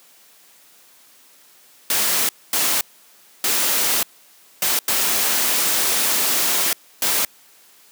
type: noise bursts at uneven times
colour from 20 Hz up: white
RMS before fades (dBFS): -19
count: 6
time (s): 1.9-2.29 / 2.53-2.81 / 3.44-4.03 / 4.62-4.79 / 4.88-6.73 / 7.02-7.25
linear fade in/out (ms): 2
effects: white hiss -51 dBFS RMS until 7.91 s + high-pass 200 Hz 12 dB/octave